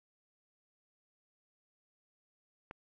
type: click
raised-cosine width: 0.5 ms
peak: -29 dBFS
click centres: 2.711 s
effects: none